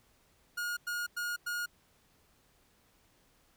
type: tone bursts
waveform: 45% pulse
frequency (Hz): 1433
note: F6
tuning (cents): +44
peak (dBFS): -33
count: 4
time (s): 0.57-1.661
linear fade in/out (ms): 10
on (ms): 200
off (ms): 97
effects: pink hiss -68 dBFS RMS until 3.56 s